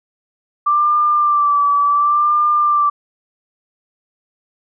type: tone with vibrato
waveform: sine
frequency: 1174.7 Hz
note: D6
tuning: in tune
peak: -11 dBFS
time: 0.66-2.9 s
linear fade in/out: 10 ms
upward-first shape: sine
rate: 0.7 Hz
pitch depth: 38 cents each way
effects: none